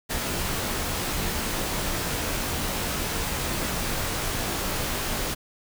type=noise with comb filter; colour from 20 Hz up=pink; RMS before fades=-28 dBFS; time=0.09-5.35 s; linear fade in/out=20 ms; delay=19 ms; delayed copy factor=-0.55; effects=none